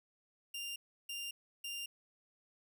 sawtooth tone bursts, 2794 Hz, F7, in tune, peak -37 dBFS, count 3, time 0.54-1.86 s, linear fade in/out 5 ms, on 220 ms, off 330 ms, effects none

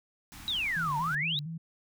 pink band-stop noise, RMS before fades -47 dBFS, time 0.32-1.15 s, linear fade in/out 0 ms, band 340 to 730 Hz, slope 48 dB/octave
sine exponential two-way sweep, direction down then up, 3950 to 879 to 3950 Hz, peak -28 dBFS, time 0.48-1.39 s, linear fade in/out 0 ms, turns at 0.98 s
sine tone with vibrato, 155.56 Hz, D#3, in tune, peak -35 dBFS, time 0.76-1.58 s, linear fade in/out 10 ms, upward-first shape square, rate 4.3 Hz, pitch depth 90 cents each way
effects none

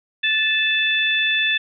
harmonic tone, 875 Hz, A5, 10 cents flat, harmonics 2 / 3 / 4, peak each -21 / -21 / -21 dBFS, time 0.23-1.58 s, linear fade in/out 10 ms, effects none

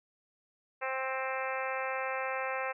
harmonic tone, 263.1 Hz, C4, 10 cents sharp, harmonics 2 / 3 / 4 / 5 / 6 / 7 / 8 / 9 / 10, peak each -37 / -39 / -40 / -41 / -42 / -42 / -43 / -44 / -44 dBFS, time 0.81-2.73 s, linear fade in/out 20 ms, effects none

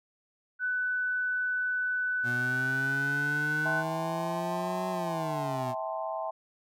sine tone, 1496 Hz, F#6, 19 cents sharp, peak -27 dBFS, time 0.59-3.84 s, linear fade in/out 50 ms
25% pulse linear two-way sweep, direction up then down, 120 to 185 to 120 Hz, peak -30 dBFS, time 2.23-5.75 s, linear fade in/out 50 ms, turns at 4.89 s
sine chord, A minor seventh, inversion second, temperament equal with one note detuned, 649.8 / 784 / 880 / 1046.5 Hz, E5 / G5 / A5 / C6, -25 / 0 / 0 / 0 cents, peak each -34 / -38 / -38 / -39 dBFS, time 3.65-6.31 s, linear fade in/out 10 ms
effects none

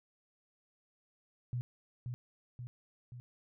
sine tone with echo, 122.7 Hz, B2, 11 cents flat, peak -33 dBFS, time 1.53-1.61 s, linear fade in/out 0 ms, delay 530 ms, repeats 3, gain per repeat -4 dB, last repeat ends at 3.2 s, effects none

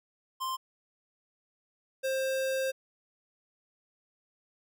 square tone pair in turn, 1046.5 / 529.6 Hz, C6 / C5, 0 / +21 cents, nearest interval octave, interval 1179 cents, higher first, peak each -32 / -29 dBFS, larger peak second, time 0.4-0.57 / 2.03-2.72 s, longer second, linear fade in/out 20 ms, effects none

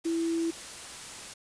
sine tone in noise, 331.3 Hz, E4, 9 cents sharp, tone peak -26 dBFS, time 0.05-0.51 s, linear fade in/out 10 ms, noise white, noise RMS -42 dBFS, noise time 0.04-1.34 s, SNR +13 dB, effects resampled to 22050 Hz

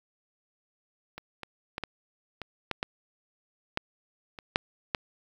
clicks, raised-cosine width 0.3 ms, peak -24 / -22 / -17 / -16 / -21 / -13 / -13 / -11 / -25 / -6 / -10 dBFS, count 11, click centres 1.18 / 1.433 / 1.781 / 1.837 / 2.417 / 2.713 / 2.829 / 3.774 / 4.388 / 4.559 / 4.948 s, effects 8-bit

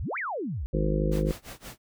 sine exponential two-way sweep, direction up then down, 51.91 to 2408 to 51.91 Hz, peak -29 dBFS, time 0-0.66 s, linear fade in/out 0 ms, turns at 0.18 s
harmonic tone, 51.91 Hz, G#1, in tune, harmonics 1 / 3 / 4 / 5 / 6 / 7 / 8 / 9 / 10, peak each -27 / -28 / -33 / -40 / -34 / -33 / -42 / -35 / -33 dBFS, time 0.73-1.32 s, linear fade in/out 10 ms
pink noise with tremolo, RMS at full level -40 dBFS, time 1.11-1.78 s, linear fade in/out 20 ms, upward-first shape sine, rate 5.7 Hz, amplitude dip 95%
effects none

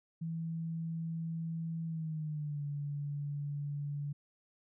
sine tone with pitch glide, 164 to 144.43 Hz, E3 to D3, -9 to -29 cents, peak -35 dBFS, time 0.21-4.13 s, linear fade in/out 10 ms, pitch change -220 cents, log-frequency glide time 1.86-2.63 s, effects none

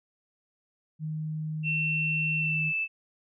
sine tone, 155.56 Hz, D#3, in tune, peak -30 dBFS, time 0.99-2.73 s, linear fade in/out 50 ms
sine tone with pitch glide, 2700 to 2634 Hz, E7 to E7, +41 to -2 cents, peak -26 dBFS, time 1.63-2.88 s, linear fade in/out 50 ms, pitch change -43 cents, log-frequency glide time 2.38-2.65 s
effects none

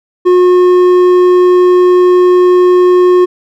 sine tone with hard clipping, 361.1 Hz, F#4, 42 cents flat, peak -5 dBFS, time 0.25-3.26 s, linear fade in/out 20 ms, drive 6 dB, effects none

